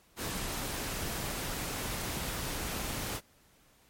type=noise; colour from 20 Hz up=pink; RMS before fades=-36 dBFS; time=0.16-3.21 s; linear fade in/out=50 ms; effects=pink hiss -64 dBFS RMS until 3.89 s + MP3 64 kbps